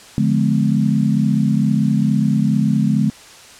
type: chord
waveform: sine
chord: D diminished seventh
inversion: none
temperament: just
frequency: 146.83 / 176.2 / 211.4 / 253.7 Hz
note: D3 / F3 / Ab3 / Cb4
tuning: 0 / +16 / +31 / +47 cents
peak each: -18 / -22 / -16 / -21 dBFS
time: 0.18-3.1 s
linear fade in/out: 0 ms
effects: white hiss -41 dBFS RMS until 3.59 s + low-pass 8000 Hz 12 dB/octave